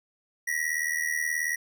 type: ring-modulated tone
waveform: square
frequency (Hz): 1920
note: B6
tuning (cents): -49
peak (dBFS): -24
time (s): 0.47-1.56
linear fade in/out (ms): 10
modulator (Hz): 39.3
effects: none